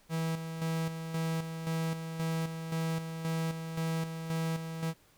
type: tone with tremolo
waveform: 45% pulse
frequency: 162.7 Hz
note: E3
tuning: 22 cents flat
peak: -30 dBFS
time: 0.09-4.94 s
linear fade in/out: 50 ms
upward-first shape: square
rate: 1.9 Hz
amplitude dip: 55%
effects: pink hiss -64 dBFS RMS until 5.17 s